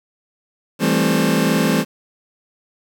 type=chord; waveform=sawtooth; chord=A minor seventh; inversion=second; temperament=just; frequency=165 / 198 / 220 / 264 Hz; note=E3 / G3 / A3 / C4; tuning=+2 / +18 / 0 / +16 cents; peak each=-16 dBFS; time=0.79-1.85 s; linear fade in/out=50 ms; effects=7-bit